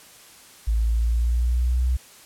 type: linear sweep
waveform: sine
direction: up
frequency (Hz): 54.9 to 63.5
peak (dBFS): -18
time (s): 0.67-1.97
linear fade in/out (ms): 10
effects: white hiss -48 dBFS RMS until 2.25 s + low-pass 12000 Hz 12 dB/octave